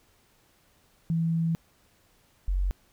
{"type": "tone pair in turn", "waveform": "sine", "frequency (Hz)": [164.81, 46.36], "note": ["E3", "F#1"], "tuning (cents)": [0, 4], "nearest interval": "octave + minor seventh", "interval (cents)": 2196, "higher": "first", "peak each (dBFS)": -23, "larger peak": "neither", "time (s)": [[1.1, 1.55], [2.48, 2.71]], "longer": "first", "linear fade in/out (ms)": 0, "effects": ["pink hiss -64 dBFS RMS until 2.92 s"]}